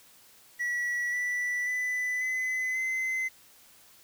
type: tone with pitch steps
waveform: triangle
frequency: 1938 / 1966.2 / 1994.8 / 2024 / 2053 Hz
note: B6 / B6 / B6 / B6 / C7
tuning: -33 / -8 / +17 / +42 / -33 cents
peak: -26 dBFS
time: 0.59-3.29 s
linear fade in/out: 20 ms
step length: 540 ms
effects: white hiss -57 dBFS RMS until 4.03 s